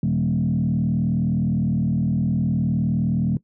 sine tone with frequency modulation, 174.61 Hz, F3, in tune, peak -17 dBFS, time 0.03-3.37 s, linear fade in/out 2 ms, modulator 39.5 Hz, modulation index 1.5, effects noise-tail reverb RT60 0.1 s tail -19 dB re dry + tanh soft clip ceiling -13 dBFS

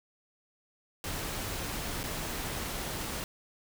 pink noise with dropouts, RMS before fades -36 dBFS, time 1.04-3.24 s, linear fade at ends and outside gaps 1 ms, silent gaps 2.032-2.038 s, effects none

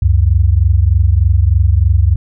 sine tone pair together, 69.52 / 92.8 Hz, C#2 / F#2, +6 / +6 cents, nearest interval perfect fourth, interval 500 cents, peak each -10 dBFS, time 0.02-2.16 s, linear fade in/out 5 ms, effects none

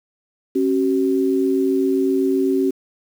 sine tone pair together, 271.6 / 379.3 Hz, C#4 / F#4, -35 / +43 cents, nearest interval tritone, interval 578 cents, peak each -18 dBFS, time 0.55-2.71 s, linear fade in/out 10 ms, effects 7-bit

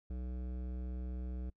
sine tone with hard clipping, 62.2 Hz, B1, 13 cents sharp, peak -40 dBFS, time 0.1-1.5 s, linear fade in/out 5 ms, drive 14 dB, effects noise-tail reverb RT60 0.1 s tail -25 dB re dry

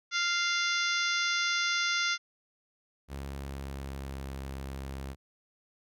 harmonic tone, 696 Hz, F5, 6 cents flat, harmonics 2 / 3 / 4 / 5 / 6 / 7 / 8 / 9, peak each -31 / -32 / -39 / -35 / -40 / -37 / -39 / -40 dBFS, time 0.11-2.18 s, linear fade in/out 50 ms
sawtooth tone with pitch glide, 68.9 to 67.48 Hz, C#2 to C#2, -10 to -46 cents, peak -33 dBFS, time 3.08-5.16 s, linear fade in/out 50 ms, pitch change -36 cents, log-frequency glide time 3.29-4.36 s
effects none

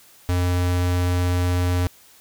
square tone, 89.2 Hz, F2, 37 cents sharp, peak -19 dBFS, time 0.29-1.87 s, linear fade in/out 0 ms, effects white hiss -51 dBFS RMS until 2.2 s

